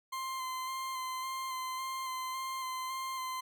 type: tone with vibrato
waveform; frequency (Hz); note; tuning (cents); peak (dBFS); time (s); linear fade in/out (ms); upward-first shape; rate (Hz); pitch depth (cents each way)
40% pulse; 1043; C6; -6; -35; 0.12-3.41; 10; square; 1.8; 16
effects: none